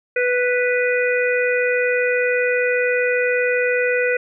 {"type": "harmonic tone", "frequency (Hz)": 493.9, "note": "B4", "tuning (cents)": 0, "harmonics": [1, 3, 4, 5], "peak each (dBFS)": [-18, -23, -24, -25], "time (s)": [0.16, 4.17], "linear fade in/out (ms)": 5, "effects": []}